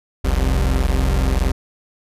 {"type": "tone pair together", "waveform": "40% pulse", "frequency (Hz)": [44.24, 65.41], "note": ["F1", "C2"], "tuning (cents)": [23, 0], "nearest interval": "perfect fifth", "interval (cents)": 677, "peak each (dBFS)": -17, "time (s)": [0.24, 1.52], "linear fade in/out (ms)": 10, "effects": ["resampled to 32000 Hz"]}